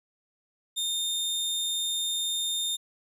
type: tone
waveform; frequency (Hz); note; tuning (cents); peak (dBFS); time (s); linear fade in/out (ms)
sawtooth; 3642; A#7; -41; -24; 0.76-2.77; 20
effects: resampled to 32000 Hz